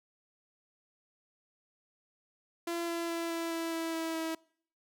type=tone with pitch steps; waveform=sawtooth; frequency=340 / 337.7 / 335.3 / 333 / 330.7 / 328.4 / 326.1 / 323.9 Hz; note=F4 / E4 / E4 / E4 / E4 / E4 / E4 / E4; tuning=-46 / +42 / +30 / +18 / +6 / -6 / -19 / -30 cents; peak=-29 dBFS; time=2.67-4.35 s; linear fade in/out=5 ms; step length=210 ms; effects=noise-tail reverb RT60 0.6 s tail -26 dB re dry